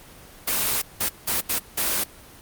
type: noise bursts at uneven times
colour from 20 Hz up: white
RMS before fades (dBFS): -23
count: 5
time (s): 0.47-0.82 / 1-1.09 / 1.27-1.41 / 1.49-1.59 / 1.77-2.04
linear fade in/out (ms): 10
effects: pink hiss -46 dBFS RMS until 2.41 s + Opus 24 kbps